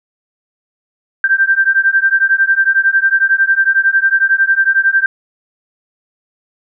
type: beating tone pair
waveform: sine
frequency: 1568 / 1579 Hz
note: G6 / G6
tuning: 0 / +12 cents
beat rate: 11 Hz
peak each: -12 dBFS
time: 1.24-5.06 s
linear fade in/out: 2 ms
effects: none